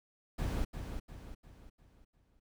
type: noise with echo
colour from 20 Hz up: brown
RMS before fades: -34 dBFS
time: 0.38-0.65 s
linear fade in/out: 10 ms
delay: 350 ms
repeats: 5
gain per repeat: -7 dB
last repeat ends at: 2.4 s
effects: none